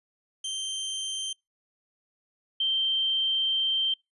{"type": "tone pair in turn", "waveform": ["sawtooth", "sine"], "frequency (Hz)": [3136, 3136], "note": ["G7", "G7"], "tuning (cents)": [0, 0], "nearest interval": "unison", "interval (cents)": 0, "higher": "neither", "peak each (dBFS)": [-27, -23], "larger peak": "second", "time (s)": [[0.44, 1.33], [2.6, 3.94]], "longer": "second", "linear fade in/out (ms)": 5, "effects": ["noise-tail reverb RT60 0.2 s tail -26 dB re dry", "resampled to 24000 Hz"]}